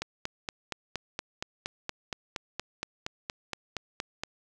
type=click train; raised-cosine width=0.2 ms; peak=-15 dBFS; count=19; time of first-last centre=0.02-4.235 s; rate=4.27 Hz; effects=none